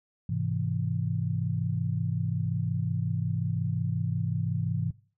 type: chord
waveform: sine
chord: Ab augmented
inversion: none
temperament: equal with one note detuned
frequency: 103.83 / 129.38 / 164.81 Hz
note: Ab2 / C3 / E3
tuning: 0 / -19 / 0 cents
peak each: -31 dBFS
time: 0.29-4.91 s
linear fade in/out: 5 ms
effects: noise-tail reverb RT60 0.4 s tail -20 dB re dry